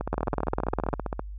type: two click trains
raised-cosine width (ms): 1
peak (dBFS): -15 / -11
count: 19 / 17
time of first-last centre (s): 0.01-1.194 / 0.13-0.938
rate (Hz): 15.2 / 19.8
effects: added 50 Hz sine -35 dBFS peak until 1.38 s